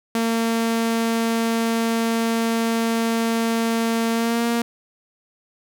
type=tone with pitch glide; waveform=sawtooth; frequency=228.3 to 234.3 Hz; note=A#3 to A#3; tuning=-36 to +9 cents; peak=-15 dBFS; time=0.15-4.62 s; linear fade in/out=2 ms; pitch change=+45 cents; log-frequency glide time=4.12-4.45 s; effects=none